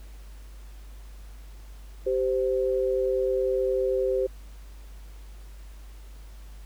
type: tone pair together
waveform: sine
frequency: 388.4 / 518 Hz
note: G4 / C5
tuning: -16 / -17 cents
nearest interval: perfect fourth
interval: 499 cents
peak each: -25 dBFS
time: 2.06-4.27 s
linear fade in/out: 10 ms
effects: added 50 Hz sine -41 dBFS peak until 6.65 s + pink hiss -56 dBFS RMS until 6.65 s